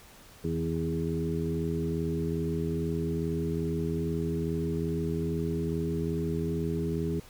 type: harmonic tone with a mistuned harmonic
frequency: 82.41 Hz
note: E2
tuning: in tune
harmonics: 1 / 2 / 3 / 4 / 5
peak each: -36 / -31 / -36 / -36 / -34 dBFS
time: 0.44-7.2 s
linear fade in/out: 5 ms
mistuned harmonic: 2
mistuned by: -34 cents
effects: pink hiss -53 dBFS RMS until 7.29 s